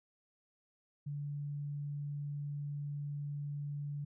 sine tone, 144.7 Hz, D3, 25 cents flat, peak -37 dBFS, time 1.06-4.05 s, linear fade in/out 10 ms, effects none

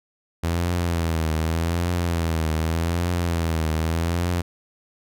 sawtooth tone with vibrato, 83.3 Hz, E2, 19 cents sharp, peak -17 dBFS, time 0.43-4.42 s, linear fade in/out 10 ms, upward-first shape triangle, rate 0.84 Hz, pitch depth 100 cents each way, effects none

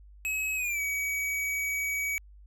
square tone with pitch glide, 2561 to 2268 Hz, D#7 to C#7, +49 to +39 cents, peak -29 dBFS, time 0.25-2.18 s, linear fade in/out 0 ms, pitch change -210 cents, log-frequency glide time 0.56-0.81 s, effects added 50 Hz sine -49 dBFS peak until 2.46 s

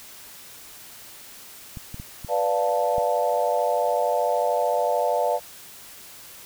clicks, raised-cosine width 5 ms, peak -23 dBFS, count 5, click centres 1.772 / 1.944 / 1.999 / 2.247 / 2.982 s
sine chord, B half-diminished seventh, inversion none, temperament equal, 493.9 / 587.3 / 698.5 / 880 Hz, B4 / D5 / F5 / A5, 0 / 0 / 0 / 0 cents, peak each -26 / -24 / -25 / -27 dBFS, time 2.28-5.4 s, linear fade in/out 50 ms
effects white hiss -44 dBFS RMS until 6.45 s

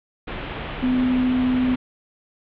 pink low-pass noise, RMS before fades -31 dBFS, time 0.27-1.76 s, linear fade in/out 10 ms, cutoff 3400 Hz, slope 48 dB/octave
sine tone, 253.4 Hz, B3, 45 cents sharp, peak -17 dBFS, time 0.82-1.76 s, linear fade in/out 20 ms
effects none

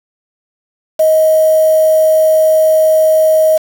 sine tone with quantisation, 631 Hz, D#5, 24 cents sharp, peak -6 dBFS, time 0.99-3.58 s, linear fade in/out 10 ms, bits 4, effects none

